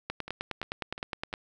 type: two click trains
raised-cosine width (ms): 0.3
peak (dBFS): -24 / -16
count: 4 / 13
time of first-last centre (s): 0.28-1.329 / 0.1-1.338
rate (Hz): 2.86 / 9.69
effects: none